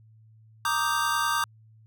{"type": "chord", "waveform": "square", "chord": "Eb major seventh", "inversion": "second", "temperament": "equal", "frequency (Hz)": [932.3, 1174.7, 1244.5, 1568], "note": ["Bb5", "D6", "Eb6", "G6"], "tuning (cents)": [0, 0, 0, 0], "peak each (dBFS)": [-31, -29, -31, -30], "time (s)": [0.65, 1.44], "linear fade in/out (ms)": 2, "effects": ["added 110 Hz sine -52 dBFS peak until 1.86 s"]}